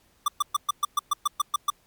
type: tone bursts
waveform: square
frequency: 1174.7 Hz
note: D6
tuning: in tune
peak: -20 dBFS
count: 11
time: 0.26-1.702 s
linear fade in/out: 5 ms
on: 22 ms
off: 120 ms
effects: pink hiss -63 dBFS RMS until 1.86 s + MP3 96 kbps